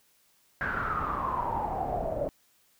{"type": "noise with low-pass filter sweep", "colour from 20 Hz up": "pink", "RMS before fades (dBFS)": -31, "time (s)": [0.61, 2.29], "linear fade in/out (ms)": 0, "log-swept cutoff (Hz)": [1600, 570], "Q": 9.6, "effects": ["white hiss -66 dBFS RMS until 2.79 s"]}